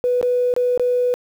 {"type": "tone with dropouts", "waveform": "triangle", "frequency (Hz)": 493.9, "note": "B4", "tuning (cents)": 0, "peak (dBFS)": -11, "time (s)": [0.04, 1.14], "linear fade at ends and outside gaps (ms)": 0, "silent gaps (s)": [[0.213, 0.228], [0.539, 0.564], [0.776, 0.796]], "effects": ["tanh soft clip ceiling -13 dBFS", "8-bit"]}